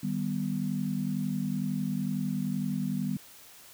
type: chord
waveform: sine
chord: Eb augmented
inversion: none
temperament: equal with one note detuned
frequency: 153.87 / 196 / 246.9 Hz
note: Eb3 / G3 / B3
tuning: -19 / 0 / 0 cents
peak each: -34 / -31 / -33 dBFS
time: 0.03-3.17 s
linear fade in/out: 5 ms
effects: white hiss -52 dBFS RMS until 3.73 s